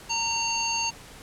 harmonic tone with a mistuned harmonic, 919 Hz, A#5, 25 cents flat, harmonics 1 / 3 / 5 / 7, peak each -30 / -30 / -30 / -30 dBFS, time 0.09-0.91 s, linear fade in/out 20 ms, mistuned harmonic 5, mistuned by -21 cents, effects pink hiss -46 dBFS RMS until 1.22 s + low-pass 11000 Hz 12 dB/octave

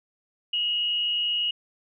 sine tone with amplitude modulation, 2883 Hz, F#7, 46 cents flat, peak -21 dBFS, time 0.53-1.51 s, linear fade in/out 5 ms, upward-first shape sine, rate 208 Hz, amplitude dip 40%, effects none

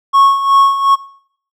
triangle tone with tremolo, 1100 Hz, C#6, 14 cents flat, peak -3 dBFS, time 0.13-0.96 s, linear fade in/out 20 ms, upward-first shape sine, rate 2.7 Hz, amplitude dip 65%, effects noise-tail reverb RT60 0.6 s tail -20 dB re dry

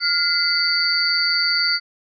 sine tone cluster, 1409 / 2044 / 4488 / 4654 Hz, F6 / C7 / C#8 / D8, +15 / -41 / +21 / -17 cents, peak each -23 / -25 / -22 / -20 dBFS, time 0-1.8 s, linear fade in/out 50 ms, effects none

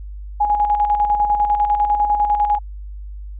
sine tone with tremolo, 830.6 Hz, G#5, in tune, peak -12 dBFS, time 0.4-2.59 s, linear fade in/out 10 ms, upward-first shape square, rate 10 Hz, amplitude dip 50%, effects added 50 Hz sine -29 dBFS peak until 3.39 s + resampled to 8000 Hz

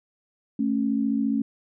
sine tone pair together, 219.8 / 274.4 Hz, A3 / C#4, -2 / -17 cents, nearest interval major third, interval 385 cents, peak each -24 dBFS, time 0.59-1.42 s, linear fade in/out 5 ms, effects none

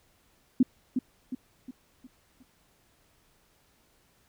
sine tone with echo, 254.5 Hz, C4, 48 cents flat, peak -16 dBFS, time 0.6-0.63 s, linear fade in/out 5 ms, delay 360 ms, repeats 5, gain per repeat -7 dB, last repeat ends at 2.43 s, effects pink hiss -66 dBFS RMS until 4.28 s

